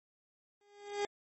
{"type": "tone with exponential growth", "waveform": "30% pulse", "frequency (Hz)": 408.4, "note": "G#4", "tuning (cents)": -29, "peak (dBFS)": -27, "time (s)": [0.61, 1.05], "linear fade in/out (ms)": 1, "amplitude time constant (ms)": 95, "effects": ["MP3 32 kbps"]}